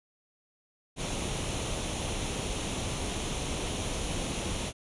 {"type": "noise with comb filter", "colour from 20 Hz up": "pink", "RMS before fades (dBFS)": -33, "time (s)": [0.96, 4.73], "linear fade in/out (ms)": 50, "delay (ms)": 0.31, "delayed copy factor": 0.5, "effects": ["resampled to 24000 Hz"]}